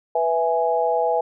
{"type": "chord", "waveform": "sine", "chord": "E major", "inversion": "second", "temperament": "equal", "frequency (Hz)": [493.9, 659.3, 830.6], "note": ["B4", "E5", "G#5"], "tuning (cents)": [0, 0, 0], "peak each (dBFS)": -22, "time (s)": [0.15, 1.21], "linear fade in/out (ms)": 5, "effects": []}